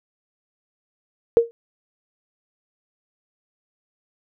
sine tone with exponential decay, 465.2 Hz, A#4, 4 cents flat, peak -6 dBFS, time 1.37-1.51 s, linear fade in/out 0 ms, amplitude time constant 29 ms, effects none

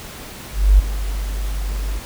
sine tone with ADSR envelope, 49 Hz, G1, in tune, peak -5 dBFS, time 0.52-2 s, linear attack 270 ms, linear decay 13 ms, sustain -15 dB, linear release 24 ms, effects pink hiss -35 dBFS RMS until 2.05 s

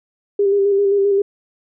sine tone with vibrato, 399.4 Hz, G4, 32 cents sharp, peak -12 dBFS, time 0.39-1.22 s, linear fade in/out 5 ms, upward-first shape square, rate 7.6 Hz, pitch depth 25 cents each way, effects none

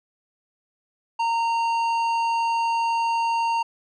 sine tone with tanh clipping, 922 Hz, A#5, 19 cents flat, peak -22 dBFS, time 1.19-3.63 s, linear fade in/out 10 ms, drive 11 dB, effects none

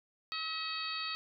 harmonic tone with a mistuned harmonic, 641 Hz, E5, 49 cents flat, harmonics 2 / 3 / 4 / 5 / 6 / 7, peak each -41 / -46 / -42 / -47 / -43 / -40 dBFS, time 0.32-1.15 s, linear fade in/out 0 ms, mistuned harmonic 6, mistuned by -18 cents, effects none

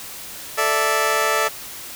15% pulse chord, A suspended fourth, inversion none, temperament just, 440 / 586.7 / 660 Hz, A4 / D5 / E5, 0 / -2 / +2 cents, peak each -16 / -16 / -17 dBFS, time 0.57-1.49 s, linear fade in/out 20 ms, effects white hiss -35 dBFS RMS until 1.95 s

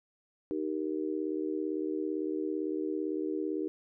sine chord, Eb major, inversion none, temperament just, 311.1 / 388.9 / 466.7 Hz, Eb4 / G4 / Bb4, 0 / -14 / +2 cents, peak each -33 / -35 / -39 dBFS, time 0.51-3.68 s, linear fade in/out 0 ms, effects none

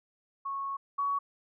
sine tone pair in turn, 1102 / 1124.5 Hz, C#6 / C#6, -11 / +24 cents, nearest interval unison, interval 35 cents, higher second, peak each -32 / -27 dBFS, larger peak second, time 0.45-0.77 / 0.98-1.19 s, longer first, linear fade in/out 10 ms, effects none

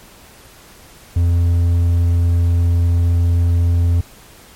triangle tone, 85.9 Hz, F2, 28 cents flat, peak -9 dBFS, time 1.16-4.01 s, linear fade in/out 5 ms, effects pink hiss -43 dBFS RMS until 4.55 s + MP3 64 kbps

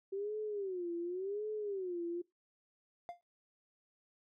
sine tone with vibrato, 382.5 Hz, G4, 42 cents flat, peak -36 dBFS, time 0.12-2.22 s, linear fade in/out 10 ms, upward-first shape sine, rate 0.9 Hz, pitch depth 200 cents each way
triangle tone with exponential decay, 698.5 Hz, F5, in tune, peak -36 dBFS, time 3.09-3.21 s, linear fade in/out 0 ms, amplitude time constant 26 ms
effects noise-tail reverb RT60 0.2 s tail -22 dB re dry

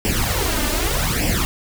pink noise with flanger, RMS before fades -20 dBFS, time 0.05-1.45 s, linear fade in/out 0 ms, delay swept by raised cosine 0.38 to 3.38 ms, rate 0.83 Hz, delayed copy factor +0.8, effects none

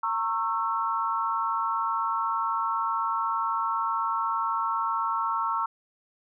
sine tone cluster, 918 / 1098 / 1331 Hz, A#5 / C#6 / E6, -27 / -17 / +16 cents, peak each -29 dBFS, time 0.03-5.66 s, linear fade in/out 5 ms, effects none

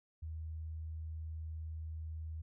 sine tone, 79.5 Hz, D#2, 38 cents sharp, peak -40 dBFS, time 0.22-2.42 s, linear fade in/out 10 ms, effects none

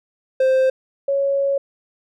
triangle / sine tone pair in turn, 523.3 / 554.5 Hz, C5 / C#5, 0 / 0 cents, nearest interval minor second, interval 100 cents, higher second, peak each -11 / -16 dBFS, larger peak first, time 0.4-0.7 / 1.08-1.58 s, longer second, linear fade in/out 5 ms, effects none

